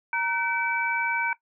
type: tone cluster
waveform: sine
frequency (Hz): 933 / 1521 / 2300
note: A#5 / F#6 / D7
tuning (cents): +1 / +47 / -37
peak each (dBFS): -28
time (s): 0.13-1.33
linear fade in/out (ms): 2
effects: noise-tail reverb RT60 0.1 s tail -17 dB re dry